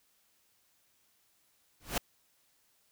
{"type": "noise with exponential growth", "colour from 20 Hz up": "pink", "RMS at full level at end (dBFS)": -26, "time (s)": [1.8, 1.98], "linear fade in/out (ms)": 5, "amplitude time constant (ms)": 38, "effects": ["white hiss -71 dBFS RMS until 2.91 s"]}